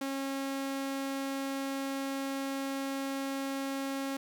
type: tone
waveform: sawtooth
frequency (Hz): 272.5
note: C#4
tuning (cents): -29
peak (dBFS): -29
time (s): 0.01-4.17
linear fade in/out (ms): 5
effects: 11-bit